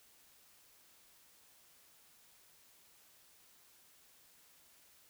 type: silence
effects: white hiss -65 dBFS RMS until 5.09 s